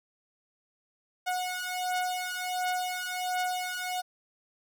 sawtooth beating tone pair, 729 / 730.4 Hz, F#5 / F#5, -26 / -23 cents, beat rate 1.4 Hz, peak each -29 dBFS, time 1.26-4.02 s, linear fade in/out 20 ms, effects none

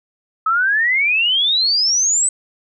sine exponential sweep, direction up, 1271 to 8160 Hz, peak -13 dBFS, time 0.46-2.29 s, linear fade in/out 5 ms, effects none

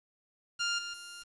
15% pulse tone with level steps, 1400 Hz, F6, 4 cents sharp, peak -23 / -31 / -38 dBFS, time 0.59-1.24 s, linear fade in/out 20 ms, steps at 0.78 / 0.93 s, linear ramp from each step 10 ms, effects resampled to 22050 Hz + 9-bit

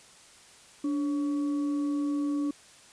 sine tone with frequency modulation, 290 Hz, D4, 22 cents flat, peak -26 dBFS, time 0.84-2.51 s, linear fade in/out 5 ms, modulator 835 Hz, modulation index 0.2, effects white hiss -54 dBFS RMS until 2.92 s + resampled to 22050 Hz

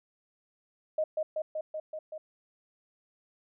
sine tone with echo, 622.3 Hz, D#5, in tune, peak -25 dBFS, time 0.98-1.04 s, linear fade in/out 5 ms, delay 190 ms, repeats 6, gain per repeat -2 dB, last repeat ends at 2.18 s, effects none

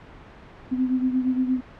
sine beating tone pair, 254.8 / 263.4 Hz, C4 / C4, -46 / +12 cents, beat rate 8.6 Hz, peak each -21 / -27 dBFS, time 0.71-1.61 s, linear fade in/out 20 ms, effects pink hiss -45 dBFS RMS until 1.79 s + low-pass 2000 Hz 12 dB/octave

